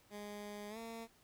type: tone with pitch glide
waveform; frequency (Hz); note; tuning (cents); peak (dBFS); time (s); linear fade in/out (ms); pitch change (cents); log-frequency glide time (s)
15% pulse; 206.7 to 228; G#3 to A#3; -8 to -38; -39; 0.1-1.08; 50; +170; 0.69-0.78
effects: pink hiss -68 dBFS RMS until 1.23 s